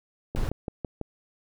click train, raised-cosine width 2 ms, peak -18 dBFS, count 5, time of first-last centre 0.35-1.013 s, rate 6.03 Hz
brown noise, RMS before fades -26 dBFS, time 0.36-0.49 s, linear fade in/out 0 ms
effects none

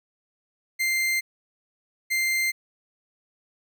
40% pulse tone pair in turn, 2092 / 2092 Hz, C7 / C7, -1 / -1 cents, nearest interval unison, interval 0 cents, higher neither, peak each -21 dBFS, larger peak neither, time 0.79-1.21 / 2.1-2.52 s, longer neither, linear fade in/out 20 ms, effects none

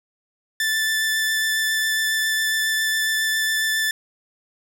sawtooth tone with vibrato, 1760 Hz, A6, in tune, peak -16 dBFS, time 0.6-3.91 s, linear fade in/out 2 ms, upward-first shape sine, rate 7.3 Hz, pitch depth 10 cents each way, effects none

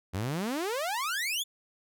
sawtooth exponential sweep, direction up, 86.5 to 3579 Hz, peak -26 dBFS, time 0.13-1.44 s, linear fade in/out 20 ms, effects none

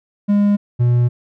triangle tone pair in turn, 204.1 / 121.32 Hz, G#3 / B2, -30 / -30 cents, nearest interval major sixth, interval 900 cents, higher first, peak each -9 / -9 dBFS, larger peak neither, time 0.28-0.57 / 0.79-1.09 s, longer second, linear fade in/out 20 ms, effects none

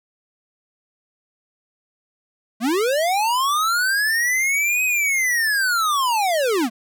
square linear two-way sweep, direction up then down, 207.4 to 2542 to 207.4 Hz, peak -18 dBFS, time 2.6-6.7 s, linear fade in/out 50 ms, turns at 4.84 s, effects none

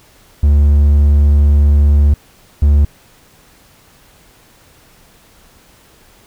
triangle tone pair in turn, 72.5 / 72.5 Hz, D2 / D2, -22 / -22 cents, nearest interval unison, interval 0 cents, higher neither, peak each -4 dBFS, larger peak neither, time 0.43-2.14 / 2.62-2.85 s, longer first, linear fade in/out 5 ms, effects pink hiss -47 dBFS RMS until 6.26 s

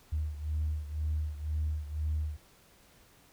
sine beating tone pair, 76 / 78 Hz, D#2 / D#2, -40 / +5 cents, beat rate 2 Hz, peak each -31 / -35 dBFS, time 0.12-2.37 s, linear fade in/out 10 ms, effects tanh soft clip ceiling -24 dBFS + pink hiss -61 dBFS RMS until 3.32 s

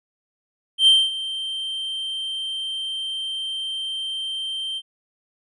triangle tone with ADSR envelope, 3136 Hz, G7, in tune, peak -8 dBFS, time 0.78-4.82 s, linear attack 90 ms, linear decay 230 ms, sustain -16 dB, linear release 50 ms, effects resampled to 24000 Hz

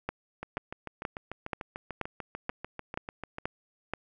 two click trains, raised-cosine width 0.5 ms, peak -16 / -22 dBFS, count 9 / 21, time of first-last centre 0.09-3.936 / 0.43-3.384 s, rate 2.08 / 6.77 Hz, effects none

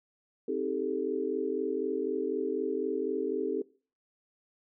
sine chord, A half-diminished seventh, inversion first, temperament just, 264 / 316.8 / 396 / 440 Hz, C4 / Eb4 / G4 / A4, +16 / +31 / +18 / 0 cents, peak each -36 / -36 / -33 / -33 dBFS, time 0.48-3.62 s, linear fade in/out 5 ms, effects noise-tail reverb RT60 0.4 s tail -21 dB re dry

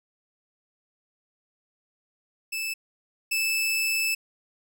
sawtooth tone pair in turn, 2627 / 2627 Hz, E7 / E7, -7 / -7 cents, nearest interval unison, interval 0 cents, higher neither, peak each -25 / -20 dBFS, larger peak second, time 2.52-2.74 / 3.31-4.15 s, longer second, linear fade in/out 10 ms, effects none

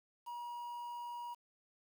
triangle tone with quantisation, 957 Hz, A#5, 45 cents sharp, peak -40 dBFS, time 0.26-1.35 s, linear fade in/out 20 ms, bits 10, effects none

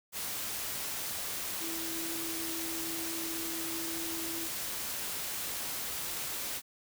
sine tone in noise, 329.6 Hz, E4, in tune, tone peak -40 dBFS, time 1.59-4.49 s, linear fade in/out 50 ms, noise white, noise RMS -37 dBFS, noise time 0.12-6.62 s, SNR -6 dB, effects none

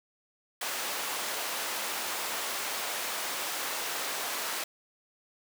pink high-pass noise, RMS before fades -34 dBFS, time 0.61-4.64 s, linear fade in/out 5 ms, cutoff 630 Hz, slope 12 dB/octave, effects none

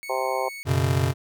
40% pulse tone, 2217 Hz, C#7, in tune, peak -34 dBFS, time 0.03-0.63 s, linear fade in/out 0 ms
harmonic tone, 130.6 Hz, C3, 3 cents flat, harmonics 3 / 4 / 5 / 6 / 7 / 8, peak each -32 / -28 / -31 / -30 / -30 / -32 dBFS, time 0.09-0.49 s, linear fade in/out 10 ms
square chord, F# suspended fourth, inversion none, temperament just, 92.5 / 123.33 / 138.75 Hz, F#2 / B2 / C#3, 0 / -2 / +2 cents, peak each -25 dBFS, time 0.65-1.14 s, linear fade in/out 50 ms
effects none

